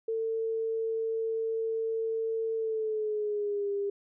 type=tone with pitch glide; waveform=sine; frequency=448.7 to 402.1 Hz; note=A4 to G4; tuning=+34 to +44 cents; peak=-28 dBFS; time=0.08-3.9 s; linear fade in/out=5 ms; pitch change=-190 cents; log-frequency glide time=2.55-3.71 s; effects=none